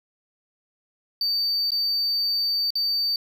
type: tone with dropouts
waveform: triangle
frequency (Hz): 4601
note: D8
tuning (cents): -36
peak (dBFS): -20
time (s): 1.21-3.16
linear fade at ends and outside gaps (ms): 2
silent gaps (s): 1.706-1.718 / 2.705-2.754
effects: none